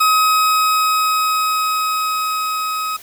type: tone with level ramp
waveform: 40% pulse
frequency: 1268 Hz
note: D#6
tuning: 32 cents sharp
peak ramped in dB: -10 to -19 dBFS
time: 0-2.97 s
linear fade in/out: 10 ms
effects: white hiss -40 dBFS RMS until 3.02 s